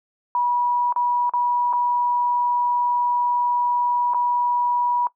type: tone with dropouts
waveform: sine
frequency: 971 Hz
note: B5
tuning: 30 cents flat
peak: -18 dBFS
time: 0.35-5.07 s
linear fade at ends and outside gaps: 1 ms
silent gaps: 0.925-0.961 / 1.295-1.336 / 1.728-1.734 / 4.136-4.145 s
effects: noise-tail reverb RT60 0.1 s tail -19 dB re dry

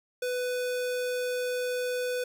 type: tone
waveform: square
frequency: 497.7 Hz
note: B4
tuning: 13 cents sharp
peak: -29 dBFS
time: 0.22-2.24 s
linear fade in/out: 5 ms
effects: none

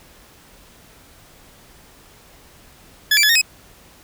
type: tone with pitch steps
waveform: 20% pulse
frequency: 1708 / 2341 / 1709 / 1847 / 2543 Hz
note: G#6 / D7 / G#6 / A#6 / D#7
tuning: +48 / -6 / +49 / -16 / +37 cents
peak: -7 dBFS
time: 3.11-3.415 s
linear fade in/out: 5 ms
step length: 61 ms
effects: pink hiss -48 dBFS RMS until 4.03 s

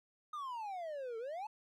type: exponential two-way sweep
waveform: triangle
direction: down then up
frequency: 1248 to 440 to 889 Hz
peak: -38 dBFS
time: 0.33-1.47 s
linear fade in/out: 5 ms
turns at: 1.18 s
effects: none

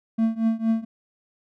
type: tone with tremolo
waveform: triangle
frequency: 224.7 Hz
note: A3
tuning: 37 cents sharp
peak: -14 dBFS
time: 0.18-0.85 s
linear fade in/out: 10 ms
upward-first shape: triangle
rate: 4.3 Hz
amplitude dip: 95%
effects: none

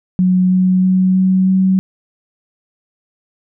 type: tone with pitch steps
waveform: sine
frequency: 183.6 / 184.88 / 186.16 / 187.46 / 188.76 Hz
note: F#3 / F#3 / F#3 / F#3 / F#3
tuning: -13 / -1 / +11 / +23 / +35 cents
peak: -9 dBFS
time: 0.19-1.79 s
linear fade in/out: 0 ms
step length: 320 ms
effects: none

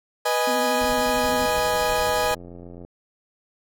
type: chord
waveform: 30% pulse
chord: G# minor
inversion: first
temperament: equal with one note detuned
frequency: 491.9 / 622.3 / 830.6 Hz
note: B4 / D#5 / G#5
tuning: -7 / 0 / 0 cents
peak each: -22 dBFS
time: 0.25-2.35 s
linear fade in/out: 10 ms
type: tone with vibrato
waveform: sine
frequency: 251.5 Hz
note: B3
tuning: 32 cents sharp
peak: -28 dBFS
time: 0.47-1.46 s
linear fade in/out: 5 ms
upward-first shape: sine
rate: 13 Hz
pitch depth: 49 cents each way
type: noise with tremolo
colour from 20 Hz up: brown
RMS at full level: -35 dBFS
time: 0.81-2.32 s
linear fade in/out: 0 ms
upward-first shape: square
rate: 12 Hz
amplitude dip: 75%
type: click train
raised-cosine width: 2 ms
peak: -28 dBFS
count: 138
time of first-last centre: 1.28-2.849 s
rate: 87.3 Hz
effects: none

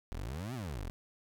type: exponential two-way sweep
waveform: 25% pulse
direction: up then down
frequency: 36.71 to 135.8 to 36.71 Hz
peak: -34 dBFS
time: 0.12-0.9 s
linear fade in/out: 0 ms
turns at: 0.54 s
effects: none

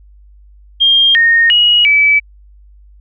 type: tone with pitch steps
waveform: sine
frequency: 3212 / 1847 / 2900 / 2299 Hz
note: G7 / A#6 / F#7 / D7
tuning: +41 / -16 / -35 / -37 cents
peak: -6 dBFS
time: 0.8-2.2 s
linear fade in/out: 20 ms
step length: 350 ms
effects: added 50 Hz sine -39 dBFS peak until 3 s

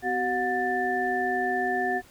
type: tone cluster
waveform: sine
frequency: 252.7 / 378.8 / 724 / 1767 Hz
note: B3 / F#4 / F#5 / A6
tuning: +40 / +41 / -38 / +7 cents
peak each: -34 / -30 / -27 / -29 dBFS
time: 0.02-2.02 s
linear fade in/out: 50 ms
effects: pink hiss -54 dBFS RMS until 2.1 s

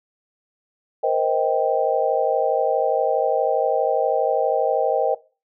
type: chord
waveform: sine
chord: C minor seventh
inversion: third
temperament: just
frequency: 470.9 / 523.3 / 627.9 / 784.9 Hz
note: Bb4 / C5 / Eb5 / G5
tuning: +18 / 0 / +16 / +2 cents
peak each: -23 dBFS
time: 1.03-5.15 s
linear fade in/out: 10 ms
effects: noise-tail reverb RT60 0.3 s tail -18 dB re dry

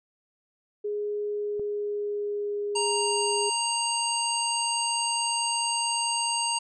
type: tone with pitch glide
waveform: sine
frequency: 415.3 to 410.8 Hz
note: G#4 to G#4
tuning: 0 to -19 cents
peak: -27 dBFS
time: 0.84-3.5 s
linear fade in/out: 10 ms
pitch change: -19 cents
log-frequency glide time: 1.24-2.62 s
type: click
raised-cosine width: 2 ms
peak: -28 dBFS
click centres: 1.596 s
type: harmonic tone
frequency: 932.3 Hz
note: A#5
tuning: in tune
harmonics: 1 / 3 / 5 / 7 / 9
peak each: -29 / -31 / -32 / -38 / -30 dBFS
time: 2.75-6.59 s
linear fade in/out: 10 ms
effects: none

